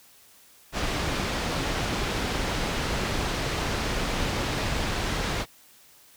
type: low-pass noise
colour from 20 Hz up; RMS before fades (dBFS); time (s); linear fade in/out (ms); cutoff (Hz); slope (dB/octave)
pink; -28; 0.72-5.46; 50; 5200; 12
effects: white hiss -55 dBFS RMS until 6.16 s